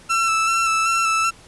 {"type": "tone with vibrato", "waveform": "30% pulse", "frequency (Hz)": 1332, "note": "E6", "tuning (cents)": 18, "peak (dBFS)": -14, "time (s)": [0.09, 1.31], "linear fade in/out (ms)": 20, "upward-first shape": "square", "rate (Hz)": 2.6, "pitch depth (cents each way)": 19, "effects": ["pink hiss -47 dBFS RMS until 1.47 s", "resampled to 24000 Hz"]}